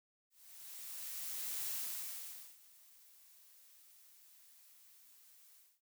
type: noise with ADSR envelope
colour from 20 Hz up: blue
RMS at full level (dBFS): -40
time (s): 0.3-5.81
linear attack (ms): 1400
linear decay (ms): 860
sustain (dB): -23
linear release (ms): 250
effects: noise-tail reverb RT60 0.1 s tail -17 dB re dry